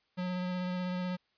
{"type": "tone with vibrato", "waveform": "square", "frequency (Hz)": 181.3, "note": "F#3", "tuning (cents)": -35, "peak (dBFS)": -33, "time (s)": [0.17, 1.17], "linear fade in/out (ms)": 20, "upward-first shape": "sine", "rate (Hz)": 16, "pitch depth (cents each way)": 14, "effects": ["white hiss -74 dBFS RMS until 1.37 s", "resampled to 11025 Hz"]}